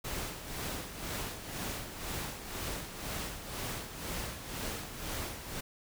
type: noise with tremolo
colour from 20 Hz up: pink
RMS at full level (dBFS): -37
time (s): 0.04-5.61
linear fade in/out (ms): 10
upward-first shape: sine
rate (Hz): 2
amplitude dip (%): 60
effects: none